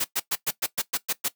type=noise bursts; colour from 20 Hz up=white; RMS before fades=-25 dBFS; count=9; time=0-1.285 s; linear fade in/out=10 ms; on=45 ms; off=110 ms; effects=noise-tail reverb RT60 0.1 s tail -17 dB re dry + high-pass 150 Hz 12 dB/octave